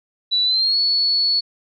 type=tone with pitch glide; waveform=sine; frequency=3951 to 4409 Hz; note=B7 to C#8; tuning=0 to -10 cents; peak=-15 dBFS; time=0.31-1.41 s; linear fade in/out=20 ms; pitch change=+190 cents; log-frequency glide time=0.44-0.79 s; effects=none